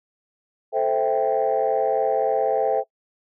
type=chord; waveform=sine; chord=A minor seventh; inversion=none; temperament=equal; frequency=440 / 523.3 / 659.3 / 784 Hz; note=A4 / C5 / E5 / G5; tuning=0 / 0 / 0 / 0 cents; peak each=-23 dBFS; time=0.72-2.84 s; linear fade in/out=50 ms; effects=noise-tail reverb RT60 0.1 s tail -22 dB re dry + tanh soft clip ceiling -11 dBFS